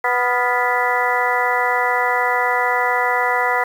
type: harmonic tone with a mistuned harmonic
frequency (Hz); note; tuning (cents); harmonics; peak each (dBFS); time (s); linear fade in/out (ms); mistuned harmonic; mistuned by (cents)
246.9; B3; 0; 2 / 3 / 4 / 5 / 6 / 7 / 8; -24 / -22 / -21 / -26 / -26 / -26 / -21; 0.04-3.64; 5; 6; -86
effects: 7-bit